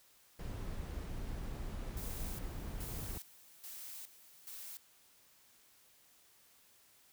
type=noise; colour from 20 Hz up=brown; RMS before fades=-42 dBFS; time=0.39-3.18 s; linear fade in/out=5 ms
type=noise with tremolo; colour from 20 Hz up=blue; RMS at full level=-48 dBFS; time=1.97-4.77 s; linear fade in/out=0 ms; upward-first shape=square; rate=1.2 Hz; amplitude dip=80%
effects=white hiss -66 dBFS RMS until 7.12 s